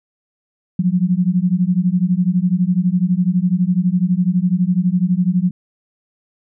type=beating tone pair; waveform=sine; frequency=174.5 / 186.5 Hz; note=F3 / F#3; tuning=-1 / +14 cents; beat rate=12 Hz; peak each=-16 dBFS; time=0.79-5.51 s; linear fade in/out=5 ms; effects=none